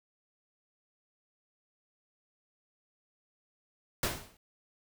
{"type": "noise with exponential decay", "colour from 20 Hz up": "pink", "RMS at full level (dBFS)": -27, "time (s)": [4.03, 4.37], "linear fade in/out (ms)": 2, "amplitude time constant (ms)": 73, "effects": []}